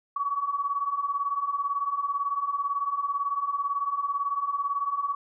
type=beating tone pair; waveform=sine; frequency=1118 / 1136 Hz; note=C#6 / C#6; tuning=+14 / +42 cents; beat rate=18 Hz; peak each=-31 / -27 dBFS; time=0.16-5.15 s; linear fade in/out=5 ms; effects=none